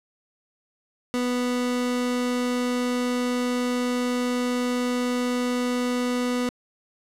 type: tone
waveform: 30% pulse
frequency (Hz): 246.9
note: B3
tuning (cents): 0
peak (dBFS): -20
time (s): 1.14-6.49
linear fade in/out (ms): 0
effects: low-pass 10000 Hz 12 dB/octave + 8-bit